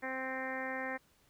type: harmonic tone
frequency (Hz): 261.6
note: C4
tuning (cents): 0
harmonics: 1 / 2 / 3 / 4 / 5 / 6 / 7 / 8 / 9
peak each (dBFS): -44 / -42 / -44 / -47 / -51 / -46 / -41 / -46 / -54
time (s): 0.02-0.98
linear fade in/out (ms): 20
effects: pink hiss -69 dBFS RMS until 1.29 s